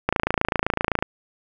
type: click train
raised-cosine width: 0.5 ms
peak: -4 dBFS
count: 27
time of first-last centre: 0.09-1.025 s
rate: 27.8 Hz
effects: none